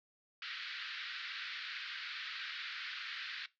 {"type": "band-pass noise", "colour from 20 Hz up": "pink", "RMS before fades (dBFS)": -44, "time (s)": [0.42, 3.46], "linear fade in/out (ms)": 2, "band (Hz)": [1400, 4500], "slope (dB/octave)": 48, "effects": ["noise-tail reverb RT60 0.2 s tail -18 dB re dry"]}